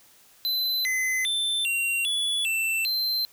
square tone with pitch steps, 4038 / 2039 / 3544 / 2753 / 3418 / 2671 / 4111 Hz, B7 / C7 / A7 / F7 / G#7 / E7 / C8, +38 / -45 / +12 / -25 / +49 / +22 / -31 cents, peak -24 dBFS, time 0.45-3.25 s, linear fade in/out 0 ms, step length 400 ms, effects white hiss -56 dBFS RMS until 3.32 s

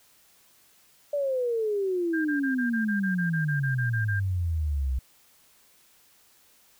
sine exponential sweep, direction down, 587.3 to 62.5 Hz, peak -24 dBFS, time 1.13-4.99 s, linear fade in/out 5 ms
sine tone bursts, 1595 Hz, G6, 30 cents sharp, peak -29 dBFS, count 14, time 2.13-4.2 s, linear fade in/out 10 ms, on 120 ms, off 30 ms
effects white hiss -60 dBFS RMS until 6.79 s

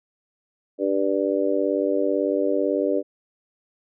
harmonic tone, 98 Hz, G2, in tune, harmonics 3 / 4 / 5 / 6, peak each -25 / -25 / -25 / -25 dBFS, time 0.78-3.03 s, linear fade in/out 50 ms, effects none

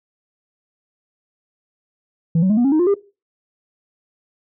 sine tone with pitch steps, 164.81 / 187.14 / 212.5 / 241.3 / 274 / 311.1 / 353.3 / 401.1 Hz, E3 / F#3 / G#3 / B3 / C#4 / D#4 / F4 / G4, 0 / +20 / +40 / -40 / -20 / 0 / +20 / +40 cents, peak -10 dBFS, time 2.35-2.942 s, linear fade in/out 5 ms, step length 74 ms, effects noise-tail reverb RT60 0.3 s tail -19 dB re dry + tanh soft clip ceiling -11 dBFS

